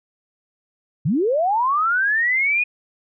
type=linear sweep; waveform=sine; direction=up; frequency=121 to 2489 Hz; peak=-16 dBFS; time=1.05-2.64 s; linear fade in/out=10 ms; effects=none